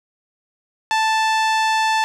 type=tone with low-pass filter; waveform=sawtooth; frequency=880 Hz; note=A5; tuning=in tune; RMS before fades=-18 dBFS; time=0.91-2.04 s; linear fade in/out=0 ms; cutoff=6100 Hz; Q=0.69; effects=none